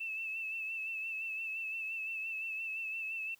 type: tone with vibrato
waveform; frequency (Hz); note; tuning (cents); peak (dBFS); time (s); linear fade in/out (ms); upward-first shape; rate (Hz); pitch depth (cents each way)
sine; 2637; E7; 0; -36; 0-3.35; 10; sine; 5.8; 38
effects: white hiss -67 dBFS RMS until 3.39 s